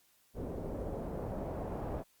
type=noise with low-pass filter sweep; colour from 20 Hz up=pink; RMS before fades=-39 dBFS; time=0.34-2.04 s; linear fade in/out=50 ms; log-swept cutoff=480 to 740 Hz; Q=1.6; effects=white hiss -69 dBFS RMS until 2.2 s + Opus 48 kbps